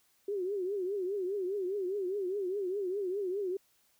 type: tone with vibrato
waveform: sine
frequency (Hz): 384.9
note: G4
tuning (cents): -32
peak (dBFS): -31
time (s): 0.28-3.57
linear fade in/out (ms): 5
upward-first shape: triangle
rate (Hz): 4.9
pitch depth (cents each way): 160
effects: white hiss -70 dBFS RMS until 3.99 s